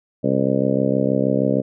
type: harmonic tone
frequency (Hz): 66.4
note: C2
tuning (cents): +26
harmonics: 2 / 3 / 4 / 5 / 6 / 7 / 8 / 9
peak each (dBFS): -25 / -22 / -22 / -28 / -28 / -25 / -24 / -25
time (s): 0.23-1.62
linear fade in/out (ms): 20
effects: none